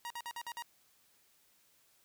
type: tone bursts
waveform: sawtooth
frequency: 947 Hz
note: A#5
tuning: 27 cents sharp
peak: -36 dBFS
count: 6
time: 0.05-0.623 s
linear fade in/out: 0 ms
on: 53 ms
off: 51 ms
effects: white hiss -69 dBFS RMS until 2.04 s